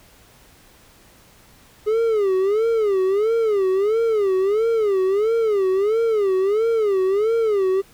triangle tone with vibrato, 415.3 Hz, G#4, in tune, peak -14 dBFS, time 1.86-7.82 s, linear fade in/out 20 ms, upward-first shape sine, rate 1.5 Hz, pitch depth 180 cents each way, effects pink hiss -51 dBFS RMS until 7.93 s

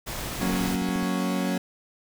pink noise, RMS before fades -33 dBFS, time 0.06-0.77 s, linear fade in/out 20 ms
click train, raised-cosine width 3 ms, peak -23 dBFS, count 12, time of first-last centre 0.26-1.029 s, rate 14.3 Hz
40% pulse chord, F# major, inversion none, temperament equal, 185 / 233.1 / 277.2 Hz, F#3 / A#3 / C#4, 0 / 0 / 0 cents, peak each -26 / -30 / -29 dBFS, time 0.41-1.58 s, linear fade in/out 5 ms
effects none

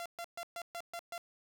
sawtooth tone bursts, 686 Hz, F5, 31 cents flat, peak -36 dBFS, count 7, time 0-1.179 s, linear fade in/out 0 ms, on 57 ms, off 130 ms, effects none

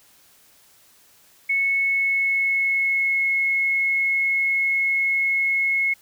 sine tone with pitch glide, 2201 to 2176 Hz, C#7 to C#7, -13 to -33 cents, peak -18 dBFS, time 1.49-5.94 s, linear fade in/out 10 ms, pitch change -20 cents, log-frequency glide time 1.79-3.26 s, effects white hiss -55 dBFS RMS until 6.01 s

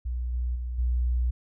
sine tone with level steps, 61 Hz, B1, 21 cents flat, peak -27 / -25 / -29 / -22 dBFS, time 0.05-1.31 s, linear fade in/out 10 ms, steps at 0.33 / 0.55 / 0.78 s, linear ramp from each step 10 ms, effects none

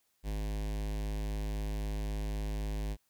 square tone with notch filter, 51.91 Hz, G#1, in tune, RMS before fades -35 dBFS, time 0.23-2.97 s, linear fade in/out 50 ms, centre 1300 Hz, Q 1.8, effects white hiss -75 dBFS RMS until 3.09 s

